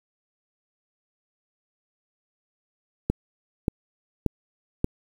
click train, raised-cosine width 3 ms, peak -8 dBFS, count 4, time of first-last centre 3.1-4.844 s, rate 1.72 Hz, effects 7-bit

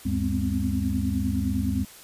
sine tone cluster, 74.5 / 97.7 / 204.1 / 251 / 260.8 Hz, D2 / G2 / G#3 / B3 / C4, +25 / -5 / -30 / +28 / -5 cents, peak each -29 / -29 / -28 / -32 / -29 dBFS, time 0.05-1.85 s, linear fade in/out 10 ms, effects white hiss -47 dBFS RMS until 2.03 s + resampled to 32000 Hz

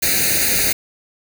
white noise with comb filter, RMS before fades -17 dBFS, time 0.02-0.73 s, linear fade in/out 10 ms, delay 0.46 ms, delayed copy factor +0.95, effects none

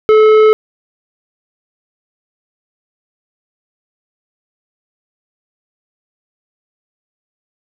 sine tone with tanh clipping, 432.5 Hz, A4, 30 cents flat, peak -6 dBFS, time 0.09-0.53 s, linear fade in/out 0 ms, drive 11 dB, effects none

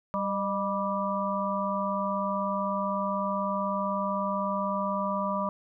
harmonic tone with a mistuned harmonic, 196 Hz, G3, in tune, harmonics 1 / 3 / 5 / 6, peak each -32 / -32 / -32 / -32 dBFS, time 0.14-5.49 s, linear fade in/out 0 ms, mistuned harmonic 3, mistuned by +56 cents, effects none

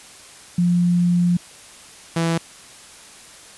sine / sawtooth tone pair in turn, 175.4 / 165.92 Hz, F3 / E3, +8 / +12 cents, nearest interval minor second, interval 96 cents, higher first, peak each -14 dBFS, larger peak neither, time 0.58-1.37 / 2.16-2.38 s, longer first, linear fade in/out 5 ms, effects white hiss -43 dBFS RMS until 3.57 s + resampled to 24000 Hz

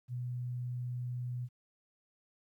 sine tone, 123.47 Hz, B2, in tune, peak -35 dBFS, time 0.08-1.49 s, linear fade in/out 50 ms, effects 12-bit

